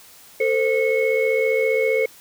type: tone cluster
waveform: sine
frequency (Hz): 445.9 / 521 / 2193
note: A4 / C5 / C#7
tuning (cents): +23 / -7 / -19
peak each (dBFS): -19 / -20 / -23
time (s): 0.4-2.06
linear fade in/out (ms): 5
effects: tanh soft clip ceiling -9 dBFS + white hiss -47 dBFS RMS until 2.2 s